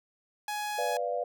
sawtooth tone, 837 Hz, G#5, 13 cents sharp, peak -28 dBFS, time 0.48-0.97 s, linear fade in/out 2 ms
sine chord, B diminished, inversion none, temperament equal, 493.9 / 587.3 / 698.5 Hz, B4 / D5 / F5, 0 / 0 / 0 cents, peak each -33 dBFS, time 0.78-1.24 s, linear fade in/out 5 ms
effects none

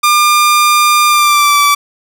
sawtooth tone with pitch glide, 1200 to 1157.8 Hz, D6 to D6, +37 to -25 cents, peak -3 dBFS, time 0.03-1.75 s, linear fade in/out 10 ms, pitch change -62 cents, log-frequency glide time 1.08-1.61 s, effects none

